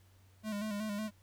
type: tone with vibrato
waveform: square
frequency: 210 Hz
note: G#3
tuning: 19 cents sharp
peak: -36 dBFS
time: 0.43-1.11 s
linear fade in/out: 50 ms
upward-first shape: square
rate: 5.4 Hz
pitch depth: 50 cents each way
effects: added 94 Hz sine -61 dBFS peak until 1.22 s + pink hiss -69 dBFS RMS until 1.22 s